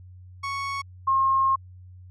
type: tone pair in turn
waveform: 30% pulse / sine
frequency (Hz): 1108.7 / 1072.2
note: C#6 / C6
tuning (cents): 0 / +42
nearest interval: minor second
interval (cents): 58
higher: first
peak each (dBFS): -25 / -18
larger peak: second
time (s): 0.43-0.82 / 1.07-1.56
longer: second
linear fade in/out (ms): 10
effects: added 91 Hz sine -43 dBFS peak until 2.1 s + low-pass 6000 Hz 12 dB/octave